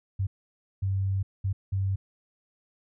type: tone bursts at uneven times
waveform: sine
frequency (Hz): 96.8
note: G2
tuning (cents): -21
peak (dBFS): -24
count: 4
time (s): 0.19-0.27 / 0.82-1.23 / 1.44-1.53 / 1.72-1.96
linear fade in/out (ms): 10
effects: none